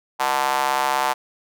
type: tone with high-pass filter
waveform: square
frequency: 68 Hz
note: C#2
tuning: 33 cents flat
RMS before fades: -21 dBFS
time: 0.19-1.14 s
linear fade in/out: 20 ms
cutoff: 870 Hz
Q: 3.3
effects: none